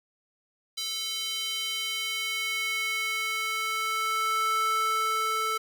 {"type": "tone with high-pass filter sweep", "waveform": "square", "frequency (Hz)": 440, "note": "A4", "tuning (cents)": 0, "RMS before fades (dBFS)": -29, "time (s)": [0.77, 5.58], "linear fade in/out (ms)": 10, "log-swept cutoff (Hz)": [3800, 980], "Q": 2.8, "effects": []}